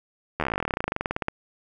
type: slowing click train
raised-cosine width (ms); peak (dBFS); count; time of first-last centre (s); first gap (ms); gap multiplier
0.5; -10; 30; 0.4-1.284; 12; 1.06
effects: none